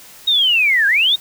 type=linear two-way sweep; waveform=sine; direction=down then up; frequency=3782 to 1568 to 3782 Hz; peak=-11 dBFS; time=0.27-1.16 s; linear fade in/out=10 ms; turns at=0.87 s; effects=white hiss -41 dBFS RMS until 1.2 s